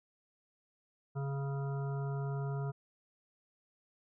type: harmonic tone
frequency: 138.59 Hz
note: C#3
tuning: in tune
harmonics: 1 / 3 / 5 / 7 / 9 / 10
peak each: -34 / -44 / -48 / -51 / -53 / -54 dBFS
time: 1.15-2.72 s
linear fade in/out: 20 ms
effects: none